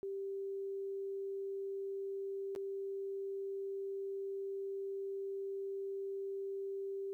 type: tone with dropouts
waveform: sine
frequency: 392 Hz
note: G4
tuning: in tune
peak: -38 dBFS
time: 0.03-7.13 s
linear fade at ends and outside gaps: 0 ms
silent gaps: 2.551-2.561 s
effects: 13-bit